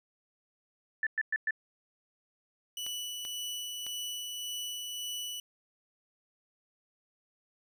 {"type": "tone bursts", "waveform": "sine", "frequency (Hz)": 1760, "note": "A6", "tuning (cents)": 0, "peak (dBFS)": -27, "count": 4, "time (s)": [1.03, 1.508], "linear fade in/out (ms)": 2, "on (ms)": 37, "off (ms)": 110}
{"type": "tone with tremolo", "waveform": "sawtooth", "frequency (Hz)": 2960, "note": "F#7", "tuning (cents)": 0, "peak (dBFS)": -32, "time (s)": [2.77, 5.4], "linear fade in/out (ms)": 2, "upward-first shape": "sine", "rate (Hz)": 1.8, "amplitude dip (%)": 25}
{"type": "clicks", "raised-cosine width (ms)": 0.2, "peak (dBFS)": -28, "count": 3, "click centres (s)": [2.865, 3.251, 3.866]}
{"effects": []}